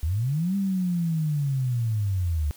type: linear two-way sweep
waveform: sine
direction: up then down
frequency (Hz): 71.1 to 200 to 71.1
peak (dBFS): -22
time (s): 0.03-2.51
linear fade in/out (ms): 0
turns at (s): 0.56
effects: white hiss -51 dBFS RMS until 2.56 s